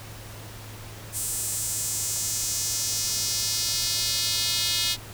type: tone with high-pass filter sweep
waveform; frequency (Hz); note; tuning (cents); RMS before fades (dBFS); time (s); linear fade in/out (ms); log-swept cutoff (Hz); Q
square; 193.7; G3; -20; -27; 1.12-4.97; 50; 8700 to 3700; 2.1
effects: added 107 Hz sine -42 dBFS peak until 5.13 s + pink hiss -43 dBFS RMS until 5.13 s